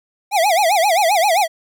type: tone with vibrato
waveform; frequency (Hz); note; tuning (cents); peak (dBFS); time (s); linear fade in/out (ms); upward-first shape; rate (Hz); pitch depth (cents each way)
square; 740; F#5; 0; -13; 0.31-1.48; 50; sine; 7.6; 240
effects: none